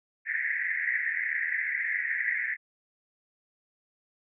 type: band-pass noise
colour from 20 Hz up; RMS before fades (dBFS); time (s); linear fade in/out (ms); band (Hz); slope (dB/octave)
white; -30; 0.25-2.57; 50; 1700 to 2100; 96
effects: none